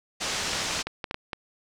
white low-pass noise, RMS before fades -30 dBFS, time 0.2-0.83 s, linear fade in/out 20 ms, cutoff 6700 Hz, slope 24 dB/octave
clicks, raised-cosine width 0.3 ms, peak -15 dBFS, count 8, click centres 0.533 / 0.709 / 0.792 / 0.87 / 1.042 / 1.111 / 1.144 / 1.332 s
effects none

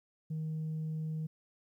sine tone, 157.1 Hz, D#3, 17 cents sharp, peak -32 dBFS, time 0.3-1.27 s, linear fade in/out 10 ms, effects tanh soft clip ceiling -32 dBFS + 12-bit

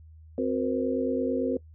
sine tone cluster, 260.9 / 366.2 / 470.9 / 520 Hz, C4 / F#4 / A#4 / C5, -5 / -18 / +18 / -11 cents, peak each -28 / -32 / -29 / -32 dBFS, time 0.38-1.57 s, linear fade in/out 2 ms, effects noise-tail reverb RT60 0.1 s tail -20 dB re dry + added 79 Hz sine -47 dBFS peak until 1.74 s

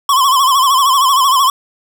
square tone with vibrato, 1074 Hz, C6, 45 cents sharp, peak -9 dBFS, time 0.09-1.5 s, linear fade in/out 2 ms, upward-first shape sine, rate 13 Hz, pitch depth 100 cents each way, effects none

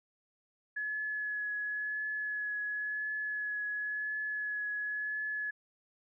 sine tone with vibrato, 1698 Hz, G#6, 38 cents sharp, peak -33 dBFS, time 0.76-5.51 s, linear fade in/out 10 ms, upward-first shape triangle, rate 0.95 Hz, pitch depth 16 cents each way, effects none

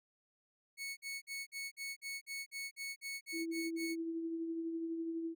sawtooth tone bursts, 2210 Hz, C#7, 6 cents flat, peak -37 dBFS, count 13, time 0.77-3.958 s, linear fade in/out 50 ms, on 200 ms, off 49 ms
sine tone with tremolo, 329.6 Hz, E4, in tune, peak -35 dBFS, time 3.32-5.35 s, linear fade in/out 50 ms, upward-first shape triangle, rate 12 Hz, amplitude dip 40%
effects none

